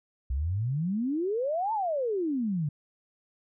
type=exponential two-way sweep; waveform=sine; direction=up then down; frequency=60.8 to 910 to 139.9 Hz; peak=-26 dBFS; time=0.3-2.69 s; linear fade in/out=5 ms; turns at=1.73 s; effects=none